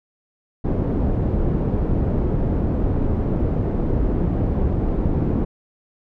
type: low-pass noise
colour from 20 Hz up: pink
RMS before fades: -20 dBFS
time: 0.64-5.45 s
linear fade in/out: 10 ms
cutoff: 400 Hz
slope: 12 dB/octave
effects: none